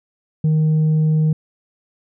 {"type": "tone", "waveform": "sine", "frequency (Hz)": 155.8, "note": "D#3", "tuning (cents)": 3, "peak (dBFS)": -10, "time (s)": [0.44, 1.33], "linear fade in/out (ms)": 5, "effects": ["tanh soft clip ceiling -12 dBFS"]}